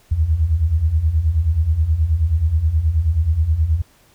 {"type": "beating tone pair", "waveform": "sine", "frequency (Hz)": [73.3, 82.7], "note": ["D2", "E2"], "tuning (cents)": [-3, 6], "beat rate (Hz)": 9.4, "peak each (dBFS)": [-20, -15], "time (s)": [0.11, 3.82], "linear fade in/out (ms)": 10, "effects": ["pink hiss -54 dBFS RMS until 4.14 s"]}